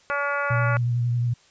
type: harmonic tone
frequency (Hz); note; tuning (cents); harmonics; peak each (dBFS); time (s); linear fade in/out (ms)
284.7; C#4; +46; 2 / 3 / 4 / 5 / 6 / 7 / 8 / 9; -29 / -34 / -29 / -26 / -37 / -35 / -38 / -40; 0.1-0.77; 0
type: tone with vibrato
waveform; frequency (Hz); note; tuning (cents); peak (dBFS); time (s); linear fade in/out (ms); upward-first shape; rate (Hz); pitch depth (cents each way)
sine; 120.2; B2; -46; -20; 0.5-1.34; 10; triangle; 11; 31
effects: white hiss -57 dBFS RMS until 1.5 s + resampled to 16000 Hz